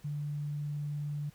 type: tone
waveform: sine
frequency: 146.83 Hz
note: D3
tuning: in tune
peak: -33 dBFS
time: 0.04-1.3 s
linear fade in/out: 10 ms
effects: pink hiss -62 dBFS RMS until 1.34 s